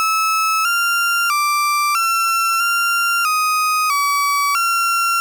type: tone with pitch steps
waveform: 35% pulse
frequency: 1300 / 1389 / 1176 / 1352 / 1385 / 1250 / 1141 / 1369 Hz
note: E6 / F6 / D6 / E6 / F6 / D#6 / C#6 / F6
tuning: -24 / -10 / +2 / +43 / -15 / +8 / +50 / -35 cents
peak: -13 dBFS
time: 0-5.2 s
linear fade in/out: 0 ms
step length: 650 ms
effects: none